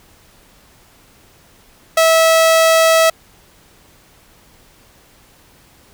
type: tone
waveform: sawtooth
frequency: 650 Hz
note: E5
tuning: 24 cents flat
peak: -5 dBFS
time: 1.97-3.1 s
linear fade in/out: 5 ms
effects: pink hiss -49 dBFS RMS until 5.93 s